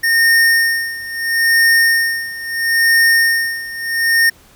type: tone with tremolo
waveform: square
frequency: 1834 Hz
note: A#6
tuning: 29 cents flat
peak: -9 dBFS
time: 0.03-4.3 s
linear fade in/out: 10 ms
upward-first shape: sine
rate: 0.75 Hz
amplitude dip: 85%
effects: pink hiss -47 dBFS RMS until 4.55 s